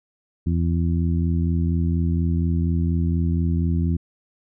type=harmonic tone; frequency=84.2 Hz; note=E2; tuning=37 cents sharp; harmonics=1 / 2 / 3 / 4; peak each=-20 / -23 / -28 / -34 dBFS; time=0.46-3.97 s; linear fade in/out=10 ms; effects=none